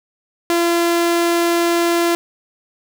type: tone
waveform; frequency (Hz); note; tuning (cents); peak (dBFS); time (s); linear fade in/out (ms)
sawtooth; 341.4; F4; -39; -10; 0.5-2.15; 0
effects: none